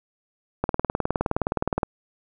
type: click train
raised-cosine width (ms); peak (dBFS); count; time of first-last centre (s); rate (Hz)
1; -8; 24; 0.64-1.832; 19.3
effects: none